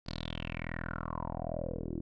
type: tone with low-pass filter sweep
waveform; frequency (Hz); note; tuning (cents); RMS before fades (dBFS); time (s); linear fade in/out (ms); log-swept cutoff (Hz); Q
10% pulse; 41.2; E1; 0; -38; 0.06-2.01; 10; 4700 to 330; 7.1
effects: none